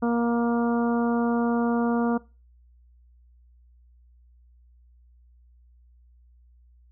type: harmonic tone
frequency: 235.5 Hz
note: A#3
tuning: 18 cents sharp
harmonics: 1 / 2 / 3 / 4 / 5 / 6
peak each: -22 / -28 / -32 / -34 / -36 / -38 dBFS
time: 0.02-2.18 s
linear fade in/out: 10 ms
effects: noise-tail reverb RT60 0.3 s tail -21 dB re dry + added 60 Hz sine -53 dBFS peak until 6.91 s